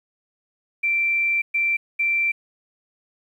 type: tone bursts at uneven times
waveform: sine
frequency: 2349 Hz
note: D7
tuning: in tune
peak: -18 dBFS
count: 3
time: 0.83-1.42 / 1.54-1.77 / 1.99-2.32 s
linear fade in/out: 10 ms
effects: 9-bit